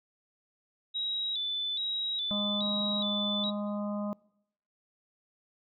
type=tone with vibrato; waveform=sine; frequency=3666 Hz; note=A#7; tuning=30 cents flat; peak=-30 dBFS; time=0.94-3.51 s; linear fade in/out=20 ms; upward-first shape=square; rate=1.2 Hz; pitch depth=77 cents each way
type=harmonic tone; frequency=206.2 Hz; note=G#3; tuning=12 cents flat; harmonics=1 / 3 / 4 / 5 / 6; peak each=-32 / -37 / -50 / -45 / -46 dBFS; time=2.31-4.13 s; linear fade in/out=0 ms
effects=noise-tail reverb RT60 0.8 s tail -25 dB re dry